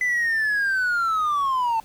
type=linear sweep; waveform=triangle; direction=down; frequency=2013 to 880 Hz; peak=-17 dBFS; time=0.01-1.8 s; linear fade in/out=2 ms; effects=tanh soft clip ceiling -14 dBFS + pink hiss -51 dBFS RMS until 1.84 s